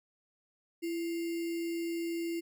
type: tone with sample-and-hold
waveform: sine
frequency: 335.9 Hz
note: E4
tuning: 33 cents sharp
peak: -32 dBFS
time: 0.82-2.41 s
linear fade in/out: 20 ms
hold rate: 2450 Hz
effects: none